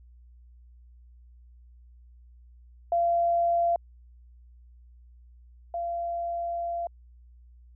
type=tone pair in turn; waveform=sine; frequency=686 / 686 Hz; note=F5 / F5; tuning=-31 / -31 cents; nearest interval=unison; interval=0 cents; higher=neither; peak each=-21 / -28 dBFS; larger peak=first; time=2.92-3.76 / 5.74-6.87 s; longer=second; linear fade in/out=2 ms; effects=added 60 Hz sine -50 dBFS peak until 7.75 s